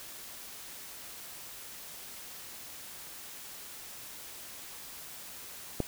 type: click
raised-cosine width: 2 ms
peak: -15 dBFS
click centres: 5.803 s
effects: white hiss -46 dBFS RMS until 5.87 s